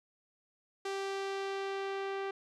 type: tone with low-pass filter sweep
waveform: sawtooth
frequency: 391.2 Hz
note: G4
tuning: 4 cents flat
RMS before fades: -37 dBFS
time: 0.85-2.31 s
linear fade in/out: 5 ms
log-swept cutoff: 6700 to 2600 Hz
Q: 0.84
effects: none